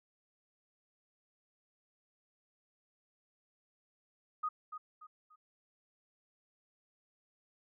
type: tone with echo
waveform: sine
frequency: 1244.5 Hz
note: D#6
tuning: in tune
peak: -32 dBFS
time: 4.43-4.49 s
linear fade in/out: 10 ms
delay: 290 ms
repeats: 3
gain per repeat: -9 dB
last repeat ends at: 5.36 s
effects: none